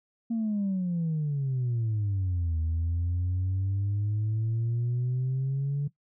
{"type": "exponential two-way sweep", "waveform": "sine", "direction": "down then up", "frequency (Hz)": [233.1, 79.6, 144.6], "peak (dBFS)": -24, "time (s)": [0.3, 5.88], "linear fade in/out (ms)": 10, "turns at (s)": 2.59, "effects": ["noise-tail reverb RT60 0.1 s tail -17 dB re dry", "tanh soft clip ceiling -23 dBFS"]}